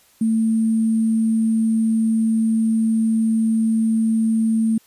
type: tone with sample-and-hold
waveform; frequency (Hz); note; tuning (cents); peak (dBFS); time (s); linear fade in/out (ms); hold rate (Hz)
sine; 223.4; A3; +27; -15; 0.21-4.78; 5; 8820
effects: white hiss -55 dBFS RMS until 4.86 s + resampled to 32000 Hz